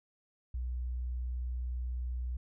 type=tone; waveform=sine; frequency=61.6 Hz; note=B1; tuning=4 cents flat; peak=-33 dBFS; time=0.54-2.37 s; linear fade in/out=5 ms; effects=none